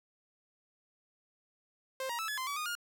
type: tone with pitch steps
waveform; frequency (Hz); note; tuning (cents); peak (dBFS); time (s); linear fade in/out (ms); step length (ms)
sawtooth; 526 / 945 / 1312 / 1705 / 1037 / 1142 / 1229 / 1420; C5 / A#5 / E6 / G#6 / C6 / D6 / D#6 / F6; +9 / +23 / -9 / +45 / -16 / -49 / -22 / +28; -31; 2-2.752; 2; 94
effects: none